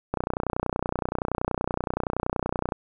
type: click train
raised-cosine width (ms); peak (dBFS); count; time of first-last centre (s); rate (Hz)
1; -11; 80; 0.14-2.722; 30.6
effects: none